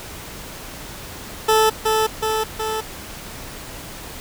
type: tone with echo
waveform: 20% pulse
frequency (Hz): 437.4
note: A4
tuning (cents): -10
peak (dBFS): -8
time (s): 1.48-1.7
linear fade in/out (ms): 10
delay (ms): 370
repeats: 3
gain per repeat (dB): -3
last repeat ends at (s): 2.81
effects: pink hiss -35 dBFS RMS until 4.2 s